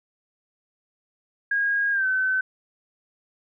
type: tone with pitch glide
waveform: sine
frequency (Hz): 1634 to 1524.6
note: G#6 to G6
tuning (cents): -29 to -49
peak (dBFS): -20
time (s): 1.51-2.41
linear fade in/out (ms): 5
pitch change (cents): -120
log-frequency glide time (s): 1.92-2.06
effects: none